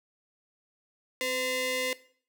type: ring-modulated tone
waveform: sawtooth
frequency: 770 Hz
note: G5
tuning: 31 cents flat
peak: -21 dBFS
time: 1.21-1.93 s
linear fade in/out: 0 ms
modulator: 1280 Hz
effects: noise-tail reverb RT60 0.5 s tail -18 dB re dry + high-pass 300 Hz 12 dB/octave